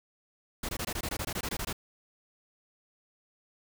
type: noise bursts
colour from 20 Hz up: pink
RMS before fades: -34 dBFS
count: 14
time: 0.63-1.729 s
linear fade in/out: 5 ms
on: 59 ms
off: 21 ms
effects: none